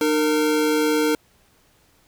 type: tone pair together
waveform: square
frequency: 303.7 / 461 Hz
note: D#4 / A#4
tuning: -42 / -19 cents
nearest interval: perfect fifth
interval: 723 cents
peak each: -21 dBFS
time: 0.01-1.15 s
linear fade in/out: 2 ms
effects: pink hiss -59 dBFS RMS until 2.07 s